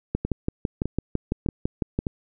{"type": "two click trains", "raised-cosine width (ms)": 3, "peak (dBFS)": [-13, -10], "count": [4, 12], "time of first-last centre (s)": [[0.25, 2.068], [0.15, 1.989]], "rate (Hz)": [1.65, 5.98], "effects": []}